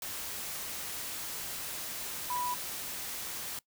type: tone in noise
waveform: sine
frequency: 985 Hz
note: B5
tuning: 5 cents flat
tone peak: -32 dBFS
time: 2.3-2.54 s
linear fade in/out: 2 ms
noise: white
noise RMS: -39 dBFS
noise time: 0.02-3.59 s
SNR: +4 dB
effects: noise-tail reverb RT60 0.1 s tail -21 dB re dry